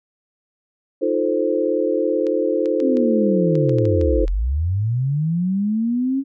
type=chord; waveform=sine; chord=F dominant seventh; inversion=third; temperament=equal; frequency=311.1 / 349.2 / 440 / 523.3 Hz; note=Eb4 / F4 / A4 / C5; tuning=0 / 0 / 0 / 0 cents; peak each=-23 / -23 / -22 / -21 dBFS; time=1.01-4.26 s; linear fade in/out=20 ms
type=clicks; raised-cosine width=0.2 ms; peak=-21 dBFS; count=10; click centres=2.268 / 2.658 / 2.802 / 2.97 / 3.554 / 3.694 / 3.785 / 3.854 / 4.013 / 4.28 s
type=linear two-way sweep; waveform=sine; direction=down then up; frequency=277.2 to 39.99 to 277.2 Hz; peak=-17 dBFS; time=2.8-6.24 s; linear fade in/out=50 ms; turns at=4.28 s
effects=none